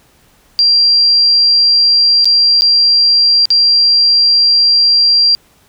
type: tone with dropouts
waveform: sine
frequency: 4744 Hz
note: D8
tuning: 17 cents sharp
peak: -6 dBFS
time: 0.59-5.35 s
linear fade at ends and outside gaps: 0 ms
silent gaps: 2.245-2.255 / 2.61-2.62 / 3.455-3.504 s
effects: pink hiss -50 dBFS RMS until 5.68 s

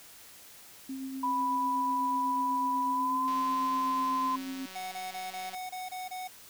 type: tone with tremolo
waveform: sine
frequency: 266.1 Hz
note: C4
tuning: 29 cents sharp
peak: -34 dBFS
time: 0.89-4.66 s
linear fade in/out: 5 ms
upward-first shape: sine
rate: 8.1 Hz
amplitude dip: 30%
type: tone with pitch glide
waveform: sine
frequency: 987.8 to 1027.4 Hz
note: B5 to C6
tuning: 0 to -32 cents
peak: -27 dBFS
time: 1.23-4.36 s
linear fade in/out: 5 ms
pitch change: +68 cents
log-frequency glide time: 2.88-3.28 s
type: click train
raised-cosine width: 0.2 ms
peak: -29 dBFS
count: 427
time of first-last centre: 3.28-5.546 s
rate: 188 Hz
type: tone bursts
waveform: square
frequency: 740 Hz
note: F#5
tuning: in tune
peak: -37 dBFS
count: 8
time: 4.75-6.278 s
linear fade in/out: 10 ms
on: 170 ms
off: 24 ms
effects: white hiss -52 dBFS RMS until 6.49 s

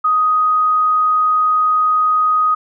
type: tone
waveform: sine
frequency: 1250 Hz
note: D#6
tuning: 8 cents sharp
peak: -11 dBFS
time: 0.04-2.55 s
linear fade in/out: 10 ms
effects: none

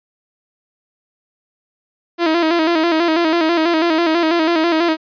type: tone with vibrato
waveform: sawtooth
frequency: 329.6 Hz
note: E4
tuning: in tune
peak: -9 dBFS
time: 2.18-4.97 s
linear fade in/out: 50 ms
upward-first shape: square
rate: 6.1 Hz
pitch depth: 68 cents each way
effects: resampled to 11025 Hz

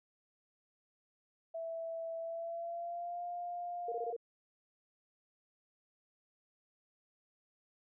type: tone with pitch glide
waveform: sine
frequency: 659.3 to 702.6 Hz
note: E5 to F5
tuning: 0 to +10 cents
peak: -38 dBFS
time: 1.54-4.13 s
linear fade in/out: 10 ms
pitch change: +110 cents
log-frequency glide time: 2.18-3.23 s
type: tone bursts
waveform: sine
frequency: 466.2 Hz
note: A#4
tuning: in tune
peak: -36 dBFS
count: 5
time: 3.88-4.165 s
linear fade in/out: 5 ms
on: 41 ms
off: 20 ms
effects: none

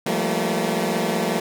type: tone cluster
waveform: 15% pulse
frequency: 169.9 / 192.1 / 217.5 / 232.9 Hz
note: F3 / G3 / A3 / A#3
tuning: -47 / -35 / -20 / -1 cents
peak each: -20 dBFS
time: 0.06-1.4 s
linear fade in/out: 5 ms
effects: none

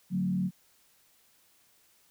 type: tone with frequency modulation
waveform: sine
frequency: 184.4 Hz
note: F#3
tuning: 6 cents flat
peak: -26 dBFS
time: 0.1-0.51 s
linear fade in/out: 50 ms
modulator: 39.2 Hz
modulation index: 0.71
effects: white hiss -65 dBFS RMS until 2.1 s

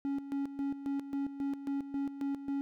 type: tone with tremolo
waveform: triangle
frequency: 278.3 Hz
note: C#4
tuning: 7 cents sharp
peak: -29 dBFS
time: 0.05-2.61 s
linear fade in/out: 0 ms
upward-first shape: square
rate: 3.7 Hz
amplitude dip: 70%
effects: none

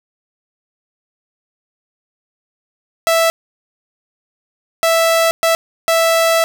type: tone bursts at uneven times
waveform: sawtooth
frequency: 659.3 Hz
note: E5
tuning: in tune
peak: -7 dBFS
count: 4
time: 3.07-3.3 / 4.83-5.31 / 5.43-5.55 / 5.88-6.44 s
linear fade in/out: 0 ms
effects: none

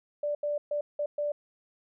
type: tone bursts at uneven times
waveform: sine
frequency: 587.3 Hz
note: D5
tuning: in tune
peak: -27 dBFS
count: 5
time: 0.23-0.35 / 0.43-0.58 / 0.71-0.81 / 0.99-1.06 / 1.18-1.32 s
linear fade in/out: 5 ms
effects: none

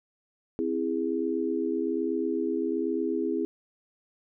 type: chord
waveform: sine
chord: C augmented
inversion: none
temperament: equal with one note detuned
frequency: 261.6 / 329.6 / 410.8 Hz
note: C4 / E4 / G#4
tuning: 0 / 0 / -19 cents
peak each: -31 / -29 / -30 dBFS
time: 0.59-3.45 s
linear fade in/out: 0 ms
effects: none

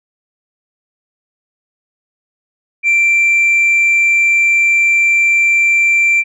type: tone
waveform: sine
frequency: 2353 Hz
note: D7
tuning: 3 cents sharp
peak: -6 dBFS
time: 2.83-6.24 s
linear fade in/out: 50 ms
effects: tanh soft clip ceiling -7 dBFS

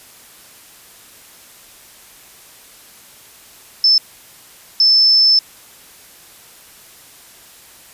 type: tone bursts at uneven times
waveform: sine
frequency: 5274 Hz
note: E8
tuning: in tune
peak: -8 dBFS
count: 2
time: 3.84-3.98 / 4.8-5.39 s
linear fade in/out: 2 ms
effects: white hiss -43 dBFS RMS until 7.93 s + resampled to 32000 Hz

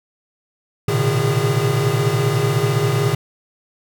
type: tone cluster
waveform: square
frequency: 112.8 / 122.9 / 137.1 / 153 / 406.2 Hz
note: A2 / B2 / C#3 / D#3 / G#4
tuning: +44 / -8 / -19 / -29 / -38 cents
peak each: -23 dBFS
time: 0.88-3.15 s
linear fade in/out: 5 ms
effects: none

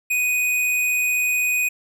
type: tone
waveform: square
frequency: 2489 Hz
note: D#7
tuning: in tune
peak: -19 dBFS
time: 0.1-1.69 s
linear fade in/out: 10 ms
effects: none

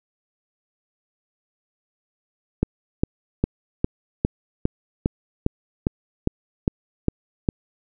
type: click train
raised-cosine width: 3 ms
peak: -5 dBFS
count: 13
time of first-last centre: 2.63-7.488 s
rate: 2.47 Hz
effects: none

